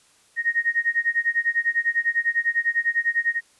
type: tone with tremolo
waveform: sine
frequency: 1864.7 Hz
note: A#6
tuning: in tune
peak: -16 dBFS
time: 0.36-3.41 s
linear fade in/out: 50 ms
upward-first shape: sine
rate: 10 Hz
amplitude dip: 95%
effects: white hiss -58 dBFS RMS until 3.59 s + resampled to 24000 Hz